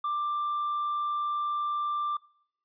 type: tone with hard clipping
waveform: sine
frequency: 1182 Hz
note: D6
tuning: 11 cents sharp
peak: -28 dBFS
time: 0.04-2.17 s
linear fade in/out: 5 ms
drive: 2 dB
effects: noise-tail reverb RT60 0.7 s tail -24 dB re dry + resampled to 11025 Hz